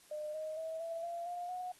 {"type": "tone with pitch steps", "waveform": "sine", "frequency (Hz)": [606, 624.8, 644.3, 664.3, 684.9, 706.2, 728.2], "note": ["D#5", "D#5", "E5", "E5", "F5", "F5", "F#5"], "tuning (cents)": [-46, 7, -40, 13, -34, 19, -28], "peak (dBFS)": -38, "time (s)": [0.11, 1.72], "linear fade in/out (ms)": 5, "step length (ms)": 230, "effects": ["white hiss -63 dBFS RMS until 1.79 s", "AAC 32 kbps"]}